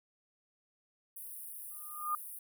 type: high-pass noise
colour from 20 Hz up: pink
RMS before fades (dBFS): -46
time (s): 1.16-2.39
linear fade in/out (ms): 5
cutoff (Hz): 9400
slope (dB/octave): 96
type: tone with exponential growth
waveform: sine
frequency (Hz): 1216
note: D#6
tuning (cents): -40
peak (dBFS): -28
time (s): 1.71-2.15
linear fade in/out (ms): 2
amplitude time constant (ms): 95
effects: none